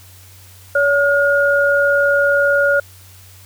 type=tone pair together; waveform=sine; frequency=567 / 1428.8 Hz; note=C#5 / F6; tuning=+39 / +39 cents; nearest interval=octave + major third; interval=1600 cents; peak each=-14 dBFS; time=0.75-2.8 s; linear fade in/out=5 ms; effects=added 93 Hz sine -42 dBFS peak until 3.45 s + white hiss -45 dBFS RMS until 3.45 s